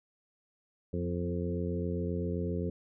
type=harmonic tone with a mistuned harmonic; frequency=87.6 Hz; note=F2; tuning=6 cents sharp; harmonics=1 / 2 / 3 / 4 / 5 / 6; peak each=-35 / -35 / -40 / -40 / -38 / -43 dBFS; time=0.93-2.7 s; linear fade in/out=5 ms; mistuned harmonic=3; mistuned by=-28 cents; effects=none